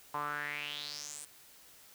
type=tone with band-pass filter sweep; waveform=sawtooth; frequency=146.83 Hz; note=D3; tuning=in tune; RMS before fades=-40 dBFS; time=0.14-1.25 s; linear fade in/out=5 ms; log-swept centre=980 to 9200 Hz; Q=5.4; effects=white hiss -58 dBFS RMS until 1.94 s